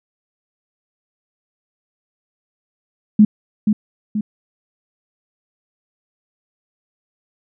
sine tone with echo, 211.7 Hz, G#3, 33 cents sharp, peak -5 dBFS, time 3.19-3.25 s, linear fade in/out 5 ms, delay 480 ms, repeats 2, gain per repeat -6 dB, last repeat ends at 4.21 s, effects none

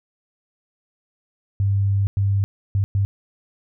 sine tone bursts at uneven times, 99.2 Hz, G2, 21 cents sharp, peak -16 dBFS, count 4, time 1.6-2.07 / 2.17-2.44 / 2.75-2.84 / 2.95-3.05 s, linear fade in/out 0 ms, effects none

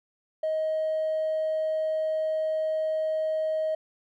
sine tone with hard clipping, 629 Hz, D#5, 19 cents sharp, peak -25 dBFS, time 0.43-3.75 s, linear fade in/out 5 ms, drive 1 dB, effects none

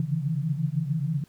sine tone cluster, 136.2 / 143.9 / 159.3 / 165.6 Hz, C#3 / D3 / D#3 / E3, -30 / -35 / +41 / +8 cents, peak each -30 dBFS, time 0-1.24 s, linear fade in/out 2 ms, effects pink hiss -61 dBFS RMS until 1.28 s

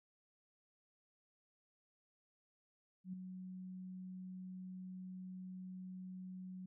sine tone with ADSR envelope, 185 Hz, F#3, in tune, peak -40 dBFS, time 3.04-6.66 s, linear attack 92 ms, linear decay 6 ms, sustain -6 dB, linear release 6 ms, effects none

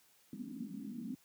pink band-pass noise, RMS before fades -44 dBFS, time 0.33-1.15 s, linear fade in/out 2 ms, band 200 to 260 Hz, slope 48 dB/octave, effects white hiss -68 dBFS RMS until 1.24 s + high-pass 60 Hz 12 dB/octave

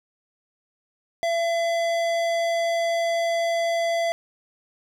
sine tone with tanh clipping, 674 Hz, E5, 38 cents sharp, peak -23 dBFS, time 1.23-4.12 s, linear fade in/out 0 ms, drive 18 dB, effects none

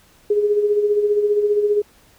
sine tone with tremolo, 415 Hz, G#4, 1 cent flat, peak -12 dBFS, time 0.3-1.82 s, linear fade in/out 5 ms, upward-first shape sine, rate 15 Hz, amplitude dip 55%, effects pink hiss -53 dBFS RMS until 2.18 s

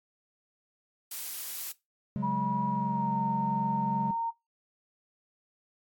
blue noise, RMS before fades -37 dBFS, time 1.11-1.72 s, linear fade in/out 5 ms
triangle chord, C# suspended fourth, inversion none, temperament equal, 138.59 / 185 / 207.7 Hz, C#3 / F#3 / G#3, 0 / 0 / 0 cents, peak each -33 / -32 / -31 dBFS, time 2.16-4.11 s, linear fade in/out 0 ms
sine tone with pitch glide, 967 to 920.7 Hz, B5 to A#5, -37 to -22 cents, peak -29 dBFS, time 2.22-4.31 s, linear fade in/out 20 ms, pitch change -85 cents, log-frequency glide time 2.69-3.18 s
effects noise-tail reverb RT60 0.2 s tail -18 dB re dry + AAC 64 kbps

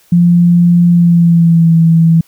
sine tone with pitch glide, 173.5 to 164.43 Hz, F3 to E3, -11 to -4 cents, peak -4 dBFS, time 0.12-2.21 s, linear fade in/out 5 ms, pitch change -93 cents, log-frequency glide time 0.9-1.75 s, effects white hiss -49 dBFS RMS until 2.27 s

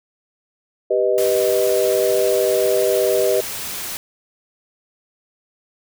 sine chord, G augmented, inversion none, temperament equal, 392 / 493.9 / 622.3 Hz, G4 / B4 / D#5, 0 / 0 / 0 cents, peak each -19 dBFS, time 0.9-3.41 s, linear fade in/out 10 ms
white noise, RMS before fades -28 dBFS, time 1.18-3.97 s, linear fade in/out 0 ms
effects none

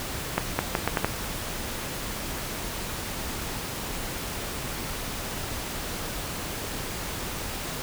accelerating click train, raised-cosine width 0.5 ms, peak -7 dBFS, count 6, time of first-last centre 0.38-1.046 s, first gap 210 ms, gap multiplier 0.77, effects pink hiss -33 dBFS RMS until 7.82 s

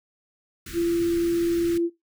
pink band-stop noise, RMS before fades -38 dBFS, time 0.66-1.78 s, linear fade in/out 5 ms, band 410 to 1200 Hz, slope 96 dB/octave
sine tone, 340 Hz, F4, 46 cents flat, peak -20 dBFS, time 0.73-1.9 s, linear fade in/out 50 ms
effects noise-tail reverb RT60 0.2 s tail -19 dB re dry

